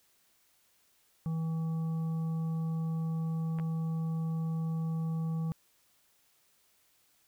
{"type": "harmonic tone", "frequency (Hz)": 162.1, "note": "E3", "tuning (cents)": -29, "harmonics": [1, 3, 5, 7], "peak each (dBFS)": [-30, -51, -53, -54], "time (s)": [1.26, 5.52], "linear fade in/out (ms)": 0}
{"type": "clicks", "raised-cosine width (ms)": 0.5, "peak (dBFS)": -31, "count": 2, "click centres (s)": [3.587, 3.598]}
{"effects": ["white hiss -69 dBFS RMS until 7.27 s"]}